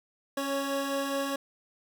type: tone pair together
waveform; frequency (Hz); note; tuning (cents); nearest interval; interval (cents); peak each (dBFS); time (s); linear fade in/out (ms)
25% pulse; 275.4 / 555.6; C#4 / C#5; -11 / +4; octave; 1215; -28; 0.37-1.36; 5
effects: none